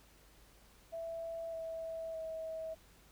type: tone with pitch steps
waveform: sine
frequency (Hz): 662 / 652.9 / 643.9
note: E5 / E5 / E5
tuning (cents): +7 / -17 / -41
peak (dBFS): -39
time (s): 0.92-2.75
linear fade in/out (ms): 20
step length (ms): 610
effects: added 50 Hz sine -65 dBFS peak until 3.11 s + pink hiss -64 dBFS RMS until 3.11 s